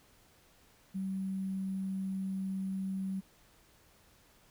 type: tone with sample-and-hold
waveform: sine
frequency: 191.4 Hz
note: G3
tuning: 41 cents flat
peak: -33 dBFS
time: 0.94-3.21 s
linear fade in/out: 20 ms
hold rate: 11025 Hz
effects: pink hiss -64 dBFS RMS until 4.5 s